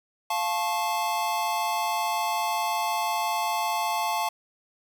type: chord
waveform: square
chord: F augmented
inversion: none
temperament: just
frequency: 698.5 / 873.1 / 1091.3 Hz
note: F5 / A5 / C#6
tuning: 0 / -14 / -27 cents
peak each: -31 / -28 / -32 dBFS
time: 0.3-4.29 s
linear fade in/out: 5 ms
effects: 10-bit